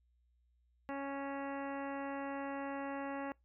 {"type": "harmonic tone with a mistuned harmonic", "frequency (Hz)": 277.2, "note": "C#4", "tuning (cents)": 0, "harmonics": [1, 2, 3, 4, 5, 6, 7, 8, 9, 10], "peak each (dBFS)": [-42, -44, -45, -49, -53, -52, -53, -61, -63, -58], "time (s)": [0.89, 3.32], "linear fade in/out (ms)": 0, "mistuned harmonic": 10, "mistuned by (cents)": -16, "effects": ["noise-tail reverb RT60 0.2 s tail -25 dB re dry", "added 60 Hz sine -70 dBFS peak until 3.44 s"]}